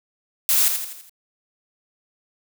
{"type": "noise with echo", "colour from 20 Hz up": "blue", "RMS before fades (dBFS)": -18, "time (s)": [0.49, 0.68], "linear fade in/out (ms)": 0, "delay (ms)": 83, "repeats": 5, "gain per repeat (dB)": -6, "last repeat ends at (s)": 1.095, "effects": []}